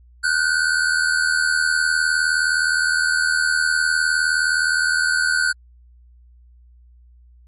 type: tone pair together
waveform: square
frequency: 1456.5 / 1536 Hz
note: F#6 / G6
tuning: -28 / -36 cents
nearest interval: minor second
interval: 92 cents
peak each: -20 dBFS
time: 0.23-5.53 s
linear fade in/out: 20 ms
effects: added 60 Hz sine -46 dBFS peak until 7.47 s + MP3 48 kbps